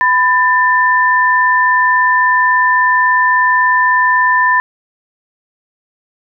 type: tone pair together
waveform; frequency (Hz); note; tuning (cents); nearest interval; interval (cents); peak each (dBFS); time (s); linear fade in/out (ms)
sine; 1000 / 1781.8; B5 / A6; +21 / +21; minor seventh; 1000; -11; 0.01-4.6; 0
effects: none